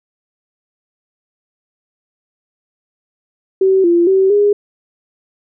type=tone with pitch steps; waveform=sine; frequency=382 / 343.5 / 383.1 / 410.5 Hz; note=G4 / F4 / G4 / G#4; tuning=-45 / -29 / -40 / -20 cents; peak=-8 dBFS; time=3.61-4.53 s; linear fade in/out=5 ms; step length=230 ms; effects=none